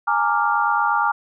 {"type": "chord", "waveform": "sine", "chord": "Bb dominant seventh", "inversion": "third", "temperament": "equal with one note detuned", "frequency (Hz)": [830.6, 919, 1174.7, 1396.9], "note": ["Ab5", "Bb5", "D6", "F6"], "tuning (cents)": [0, -25, 0, 0], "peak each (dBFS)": -22, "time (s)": [0.07, 1.12], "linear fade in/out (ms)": 10, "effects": []}